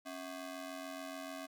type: ring-modulated tone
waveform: sawtooth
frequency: 460.9 Hz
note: A#4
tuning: 20 cents flat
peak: -36 dBFS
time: 0.05-1.47 s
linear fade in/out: 20 ms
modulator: 187 Hz
effects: none